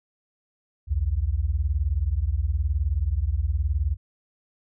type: beating tone pair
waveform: sine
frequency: 62.4 / 81.4 Hz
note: B1 / E2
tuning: +19 / -21 cents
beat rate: 19 Hz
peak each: -24 dBFS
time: 0.87-3.97 s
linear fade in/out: 50 ms
effects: none